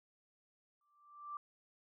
sine tone with exponential growth, 1174.7 Hz, D6, in tune, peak -39 dBFS, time 0.81-1.37 s, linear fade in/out 2 ms, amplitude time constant 120 ms, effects none

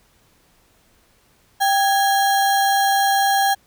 sine tone with sample-and-hold, 788 Hz, G5, 9 cents sharp, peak -14 dBFS, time 1.6-3.55 s, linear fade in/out 20 ms, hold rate 2450 Hz, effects pink hiss -58 dBFS RMS until 3.66 s

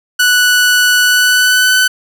sawtooth tone with pitch glide, 1480 to 1505.9 Hz, F#6 to F#6, 0 to +30 cents, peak -4 dBFS, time 0.19-1.88 s, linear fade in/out 10 ms, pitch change +30 cents, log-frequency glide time 1.02-1.77 s, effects none

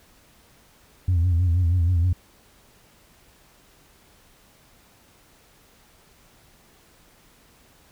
sine tone with vibrato, 87.31 Hz, F2, in tune, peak -15 dBFS, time 1.08-2.13 s, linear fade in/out 5 ms, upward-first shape sine, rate 6.3 Hz, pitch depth 91 cents each way, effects tanh soft clip ceiling -15 dBFS + pink hiss -56 dBFS RMS until 7.91 s

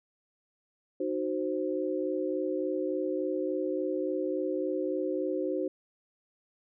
sine chord, C diminished, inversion first, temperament equal with one note detuned, 306.5 / 370 / 523.3 Hz, Eb4 / Gb4 / C5, -26 / 0 / 0 cents, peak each -33 / -32 / -33 dBFS, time 1-5.68 s, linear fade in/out 5 ms, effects none

